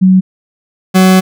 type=tone pair in turn; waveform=sine / 40% pulse; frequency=187 / 187 Hz; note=F#3 / F#3; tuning=+19 / +19 cents; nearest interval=unison; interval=0 cents; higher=neither; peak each=-3 dBFS; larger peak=neither; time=0.01-0.21 / 0.94-1.21 s; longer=second; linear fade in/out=20 ms; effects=none